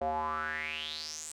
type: tone with band-pass filter sweep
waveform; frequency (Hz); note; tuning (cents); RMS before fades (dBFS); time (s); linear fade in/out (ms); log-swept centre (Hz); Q
square; 77.78; D#2; 0; -36; 0.01-1.32; 5; 620 to 8300; 7
effects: none